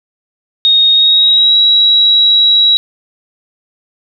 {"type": "tone with pitch glide", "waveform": "sine", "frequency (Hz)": [3725, 3876], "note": ["A#7", "B7"], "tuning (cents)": [-2, -33], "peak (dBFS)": -5, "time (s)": [0.65, 2.77], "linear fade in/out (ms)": 0, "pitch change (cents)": 69, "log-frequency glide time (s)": [0.92, 1.56], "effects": []}